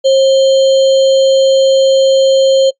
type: tone with sample-and-hold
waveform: sine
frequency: 535 Hz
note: C5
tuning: 38 cents sharp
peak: -5 dBFS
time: 0.04-2.71 s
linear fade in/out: 20 ms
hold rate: 3675 Hz
effects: noise-tail reverb RT60 0.1 s tail -23 dB re dry + resampled to 16000 Hz